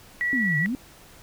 sine tone, 1941 Hz, B6, 31 cents flat, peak -22 dBFS, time 0.21-0.66 s, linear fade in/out 0 ms
sine exponential two-way sweep, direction down then up, 277.2 to 142.6 to 277.2 Hz, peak -24 dBFS, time 0.33-0.75 s, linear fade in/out 0 ms, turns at 0.58 s
effects pink hiss -50 dBFS RMS until 1.22 s

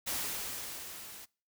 white noise with level ramp, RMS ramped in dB -34 to -49 dBFS, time 0.06-1.26 s, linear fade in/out 20 ms, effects noise-tail reverb RT60 0.4 s tail -25 dB re dry

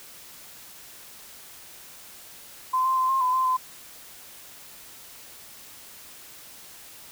sine tone with pitch steps, 1029 / 1046 / 1033 / 1063 / 1010 / 1038 / 1024 Hz, C6 / C6 / C6 / C6 / B5 / C6 / C6, -29 / -1 / -22 / +27 / +39 / -14 / -38 cents, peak -20 dBFS, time 2.73-3.57 s, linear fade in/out 10 ms, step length 120 ms, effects white hiss -46 dBFS RMS until 7.11 s

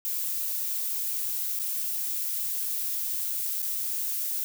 violet noise with dropouts, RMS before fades -30 dBFS, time 0.05-4.44 s, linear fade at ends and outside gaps 0 ms, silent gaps 1.59-1.597 / 3.619-3.627 s, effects none

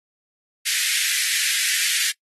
pink high-pass noise, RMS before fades -22 dBFS, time 0.65-2.12 s, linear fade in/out 20 ms, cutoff 1700 Hz, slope 48 dB/octave, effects noise-tail reverb RT60 0.1 s tail -25 dB re dry + AAC 32 kbps

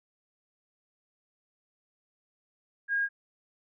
sine tone, 1628 Hz, G#6, 35 cents flat, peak -25 dBFS, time 2.88-3.09 s, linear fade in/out 50 ms, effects none

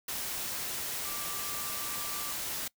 sine tone in noise, 1174.7 Hz, D6, in tune, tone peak -44 dBFS, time 1.05-2.33 s, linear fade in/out 5 ms, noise white, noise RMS -36 dBFS, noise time 0.08-2.68 s, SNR -11 dB, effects noise-tail reverb RT60 0.1 s tail -22 dB re dry

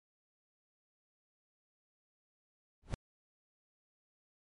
brown noise with exponential growth, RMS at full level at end -32 dBFS, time 2.82-2.94 s, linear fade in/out 0 ms, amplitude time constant 24 ms, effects MP3 48 kbps

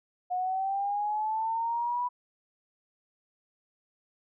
sine linear sweep, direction up, 721 to 987.8 Hz, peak -27 dBFS, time 0.3-2.09 s, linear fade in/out 20 ms, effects none

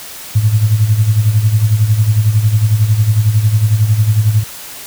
sine tone with tremolo, 107.6 Hz, A2, 38 cents flat, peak -5 dBFS, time 0.35-4.44 s, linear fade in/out 10 ms, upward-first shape sine, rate 11 Hz, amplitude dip 70%, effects white hiss -30 dBFS RMS until 4.86 s

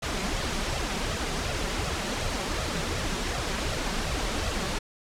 pink noise with flanger, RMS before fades -29 dBFS, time 0.02-4.79 s, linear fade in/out 10 ms, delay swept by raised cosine 1.5 to 5.3 ms, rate 2.7 Hz, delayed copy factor +0.6, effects low-pass 7000 Hz 12 dB/octave

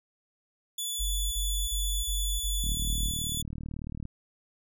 15% pulse tone, 3452 Hz, A7, 34 cents flat, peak -24 dBFS, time 0.78-3.42 s, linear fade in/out 5 ms
sine tone bursts, 46.25 Hz, F#1, in tune, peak -28 dBFS, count 6, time 0.99-3.12 s, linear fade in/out 20 ms, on 330 ms, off 30 ms
click train, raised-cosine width 5 ms, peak -25 dBFS, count 55, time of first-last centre 2.64-4.054 s, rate 38.2 Hz
effects none

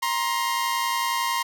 sawtooth tone pair together, 944.1 / 1055 Hz, A#5 / C6, +22 / +14 cents, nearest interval major second, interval 192 cents, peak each -22 dBFS, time 0.02-1.43 s, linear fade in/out 10 ms, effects none

